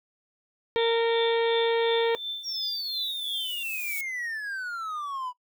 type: harmonic tone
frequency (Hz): 461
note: A#4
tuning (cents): -19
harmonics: 1 / 2 / 3 / 4 / 5 / 6 / 7 / 8 / 9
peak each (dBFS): -21 / -31 / -41 / -36 / -37 / -44 / -38 / -39 / -50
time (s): 0.76-2.15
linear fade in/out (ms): 0
type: tone with tremolo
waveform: sine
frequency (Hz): 3545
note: A7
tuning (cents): +12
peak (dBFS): -28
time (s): 0.78-3.63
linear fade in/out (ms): 2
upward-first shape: triangle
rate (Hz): 2.8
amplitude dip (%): 95
type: noise with exponential growth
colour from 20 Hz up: violet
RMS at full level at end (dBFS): -34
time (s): 1.57-4.01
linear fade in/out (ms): 2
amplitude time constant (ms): 530
type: exponential sweep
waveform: triangle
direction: down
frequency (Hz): 5690 to 977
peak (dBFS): -29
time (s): 2.43-5.33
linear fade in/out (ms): 50
effects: noise-tail reverb RT60 0.1 s tail -18 dB re dry